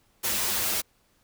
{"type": "noise with comb filter", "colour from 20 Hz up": "white", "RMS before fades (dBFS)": -27, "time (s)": [0.23, 0.82], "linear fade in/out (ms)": 20, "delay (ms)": 7, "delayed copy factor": -0.9, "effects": ["pink hiss -66 dBFS RMS until 1.23 s"]}